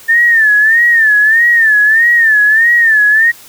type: tone with vibrato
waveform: sine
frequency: 1789 Hz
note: A6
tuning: 28 cents sharp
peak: -5 dBFS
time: 0.08-3.32 s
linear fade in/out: 20 ms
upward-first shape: sine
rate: 1.6 Hz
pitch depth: 110 cents each way
effects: white hiss -37 dBFS RMS until 3.48 s